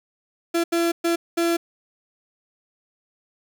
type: tone bursts at uneven times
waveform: 35% pulse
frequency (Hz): 338.1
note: E4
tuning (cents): +44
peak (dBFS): -17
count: 4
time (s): 0.54-0.64 / 0.72-0.92 / 1.04-1.16 / 1.37-1.57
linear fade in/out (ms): 10
effects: none